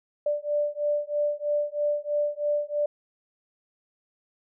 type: beating tone pair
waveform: sine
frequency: 587.3 / 590.4 Hz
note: D5 / D5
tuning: 0 / +9 cents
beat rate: 3.1 Hz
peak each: -27 dBFS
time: 0.26-2.86 s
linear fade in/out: 5 ms
effects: none